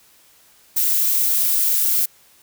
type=noise; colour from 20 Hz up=violet; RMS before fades=-18 dBFS; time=0.76-2.06 s; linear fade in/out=10 ms; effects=white hiss -53 dBFS RMS until 2.42 s